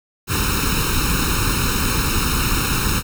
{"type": "noise with comb filter", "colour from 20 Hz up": "pink", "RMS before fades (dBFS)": -19, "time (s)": [0.27, 3.03], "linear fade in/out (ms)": 50, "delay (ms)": 0.75, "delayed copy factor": 1, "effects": []}